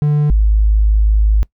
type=tone pair in turn; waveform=triangle / sine; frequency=148.2 / 52.72 Hz; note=D3 / G#1; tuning=+16 / +27 cents; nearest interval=octave + tritone; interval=1789 cents; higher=first; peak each=-8 dBFS; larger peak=neither; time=0.02-0.3 / 0.3-1.43 s; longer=second; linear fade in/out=0 ms; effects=noise-tail reverb RT60 0.1 s tail -22 dB re dry